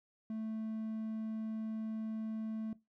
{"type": "tone", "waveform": "triangle", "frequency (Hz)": 220, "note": "A3", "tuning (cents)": 0, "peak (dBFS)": -35, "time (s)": [0.3, 2.73], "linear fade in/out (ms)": 2, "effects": ["noise-tail reverb RT60 0.2 s tail -18 dB re dry"]}